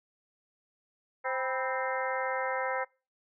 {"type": "harmonic tone with a mistuned harmonic", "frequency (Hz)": 261.6, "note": "C4", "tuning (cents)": 0, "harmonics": [2, 3, 4, 5, 6, 7, 8], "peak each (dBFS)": [-34, -36, -37, -38, -39, -39, -40], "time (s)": [1.24, 2.85], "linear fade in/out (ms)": 20, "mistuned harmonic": 4, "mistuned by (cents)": -100, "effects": ["noise-tail reverb RT60 0.3 s tail -23 dB re dry"]}